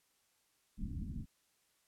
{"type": "low-pass noise", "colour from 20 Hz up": "pink", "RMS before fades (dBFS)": -41, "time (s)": [0.77, 1.26], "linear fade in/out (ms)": 50, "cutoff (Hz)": 270, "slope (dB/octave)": 48, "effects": ["white hiss -75 dBFS RMS until 1.87 s", "low-pass 12000 Hz 12 dB/octave"]}